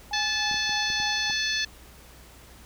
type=tone with tremolo; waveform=sine; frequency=830.6 Hz; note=G#5; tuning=in tune; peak=-30 dBFS; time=0.11-1.31 s; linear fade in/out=2 ms; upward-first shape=sine; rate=3.4 Hz; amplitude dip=70%
type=harmonic tone; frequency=870 Hz; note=A5; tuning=20 cents flat; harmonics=2 / 3 / 4 / 5 / 6 / 7; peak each=-29 / -33 / -31 / -30 / -36 / -36 dBFS; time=0.13-1.65 s; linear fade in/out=5 ms
type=clicks; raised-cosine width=3 ms; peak=-29 dBFS; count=6; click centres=0.513 / 0.543 / 0.694 / 0.902 / 1.001 / 1.299 s
effects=added 60 Hz sine -51 dBFS peak until 2.65 s + pink hiss -51 dBFS RMS until 2.65 s